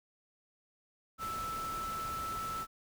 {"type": "tone in noise", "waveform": "sine", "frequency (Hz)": 1318.5, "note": "E6", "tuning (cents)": 0, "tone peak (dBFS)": -36, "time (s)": [1.18, 2.67], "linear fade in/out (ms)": 50, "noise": "pink", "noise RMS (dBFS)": -45, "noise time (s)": [1.18, 2.67], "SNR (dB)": 6, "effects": []}